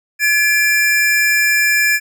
square tone pair together, 1708.5 / 2370 Hz, G#6 / D7, +49 / +15 cents, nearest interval tritone, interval 566 cents, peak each -15 dBFS, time 0.19-2 s, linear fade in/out 50 ms, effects none

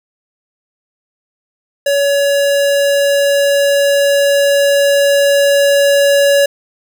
square tone with level ramp, 564 Hz, C#5, 30 cents sharp, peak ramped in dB -11 to -8 dBFS, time 1.86-6.46 s, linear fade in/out 5 ms, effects none

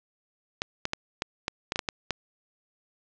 clicks, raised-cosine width 0.2 ms, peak -10 dBFS, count 10, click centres 0.619 / 0.854 / 0.934 / 1.221 / 1.481 / 1.721 / 1.759 / 1.792 / 1.888 / 2.107 s, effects low-pass 7000 Hz 12 dB/octave

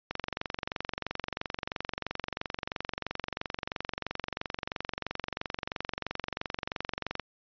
click train, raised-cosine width 0.3 ms, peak -16 dBFS, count 164, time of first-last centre 0.11-7.197 s, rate 23 Hz, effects resampled to 11025 Hz

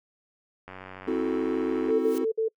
click train, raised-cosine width 0.5 ms, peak -26 dBFS, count 116, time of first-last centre 0.68-1.906 s, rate 93.8 Hz
triangle chord, F# half-diminished seventh, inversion second, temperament equal with one note detuned, 261.6 / 323.6 / 370 / 440 Hz, C4 / E4 / F#4 / A4, 0 / -32 / 0 / 0 cents, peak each -28 dBFS, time 1.07-2.25 s, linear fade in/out 10 ms
sine tone bursts, 444.5 Hz, A4, 18 cents sharp, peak -22 dBFS, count 4, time 1.88-2.485 s, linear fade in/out 10 ms, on 110 ms, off 55 ms
white noise with exponential growth, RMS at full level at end -40 dBFS, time 1.93-2.18 s, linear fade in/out 1 ms, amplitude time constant 54 ms
effects noise-tail reverb RT60 0.1 s tail -26 dB re dry

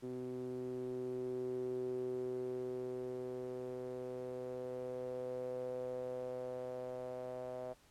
sawtooth tone with band-pass filter sweep, 126.2 Hz, B2, 38 cents sharp, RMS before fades -42 dBFS, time 0.02-7.74 s, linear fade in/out 20 ms, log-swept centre 330 to 590 Hz, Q 6.6, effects pink hiss -67 dBFS RMS until 7.9 s + low-pass 12000 Hz 12 dB/octave

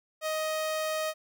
sawtooth tone, 626 Hz, D#5, 10 cents sharp, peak -25 dBFS, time 0.21-1.14 s, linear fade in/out 50 ms, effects none

